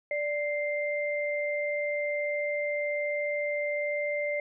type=tone pair together; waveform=sine; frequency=587.3 / 2093 Hz; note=D5 / C7; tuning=0 / 0 cents; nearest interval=octave + minor seventh; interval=2200 cents; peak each=-29 / -32 dBFS; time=0.11-4.4 s; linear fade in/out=2 ms; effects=none